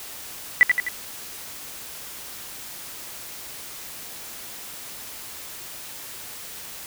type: tone with echo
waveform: sine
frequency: 1975.5 Hz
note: B6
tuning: in tune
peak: -8 dBFS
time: 0.61-0.63 s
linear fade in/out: 0 ms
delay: 85 ms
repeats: 3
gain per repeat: -5 dB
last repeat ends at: 0.885 s
effects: white hiss -38 dBFS RMS until 6.86 s